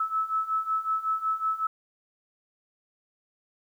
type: beating tone pair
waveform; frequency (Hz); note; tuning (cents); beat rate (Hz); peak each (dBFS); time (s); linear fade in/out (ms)
sine; 1300 / 1305.4; E6 / E6; -24 / -17; 5.4; -30 / -27; 0-1.67; 5
effects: 10-bit